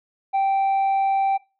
triangle tone with tanh clipping, 781 Hz, G5, 7 cents flat, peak -18 dBFS, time 0.33-1.38 s, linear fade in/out 20 ms, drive 7 dB, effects noise-tail reverb RT60 0.3 s tail -20 dB re dry

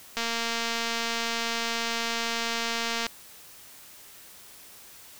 click train, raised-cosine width 0.2 ms, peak -12 dBFS, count 670, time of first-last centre 0.17-3.066 s, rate 231 Hz, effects white hiss -49 dBFS RMS until 5.19 s

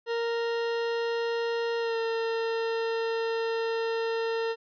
40% pulse tone with pitch glide, 464.8 to 455.2 Hz, A#4 to A#4, -5 to -41 cents, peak -26 dBFS, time 0.06-4.56 s, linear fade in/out 50 ms, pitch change -36 cents, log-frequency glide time 1.79-1.97 s, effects resampled to 11025 Hz

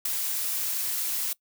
blue noise with ADSR envelope, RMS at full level -24 dBFS, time 0.05-1.33 s, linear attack 6 ms, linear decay 7 ms, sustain -5 dB, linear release 4 ms, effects noise-tail reverb RT60 0.1 s tail -21 dB re dry

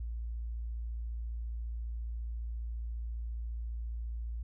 sine tone, 57.3 Hz, A#1, 29 cents flat, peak -35 dBFS, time 0-4.43 s, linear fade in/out 5 ms, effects none

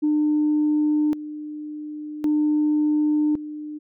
sine tone with tremolo, 301.2 Hz, D4, 44 cents sharp, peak -16 dBFS, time 0.02-3.79 s, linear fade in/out 20 ms, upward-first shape square, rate 0.45 Hz, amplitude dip 80%, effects tanh soft clip ceiling -13 dBFS

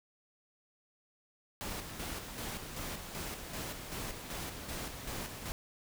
pink noise with tremolo, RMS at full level -40 dBFS, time 1.61-5.52 s, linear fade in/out 0 ms, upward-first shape square, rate 2.6 Hz, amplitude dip 45%, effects none

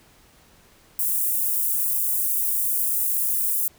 white high-pass noise, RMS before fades -23 dBFS, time 0.99-3.68 s, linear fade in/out 2 ms, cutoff 9700 Hz, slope 24 dB/octave, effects pink hiss -55 dBFS RMS until 3.78 s

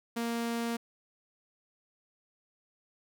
sawtooth tone, 233.1 Hz, A#3, in tune, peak -27 dBFS, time 0.16-0.77 s, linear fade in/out 10 ms, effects none

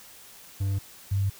triangle / sine tone pair in turn, 97.9 / 98.47 Hz, G2 / G2, -2 / +8 cents, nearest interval unison, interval 10 cents, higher second, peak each -22 dBFS, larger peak neither, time 0.6-0.79 / 1.11-1.3 s, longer neither, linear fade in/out 10 ms, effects white hiss -49 dBFS RMS until 1.39 s

